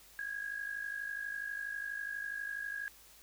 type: tone with amplitude modulation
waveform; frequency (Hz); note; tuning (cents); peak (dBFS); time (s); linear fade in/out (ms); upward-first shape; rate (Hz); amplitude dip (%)
sine; 1646; G#6; -16; -34; 0.19-2.88; 0; sine; 52.2; 70
effects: added 50 Hz sine -68 dBFS peak until 3.22 s + white hiss -59 dBFS RMS until 3.22 s